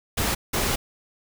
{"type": "noise bursts at uneven times", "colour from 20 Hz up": "pink", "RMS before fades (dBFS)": -24, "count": 2, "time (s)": [[0.17, 0.35], [0.53, 0.76]], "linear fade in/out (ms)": 10, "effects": []}